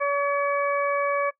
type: harmonic tone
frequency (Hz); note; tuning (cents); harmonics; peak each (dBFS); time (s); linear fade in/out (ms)
568; C#5; +42; 1 / 2 / 3 / 4; -24 / -25 / -31 / -32; 0-1.31; 20
effects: noise-tail reverb RT60 0.1 s tail -19 dB re dry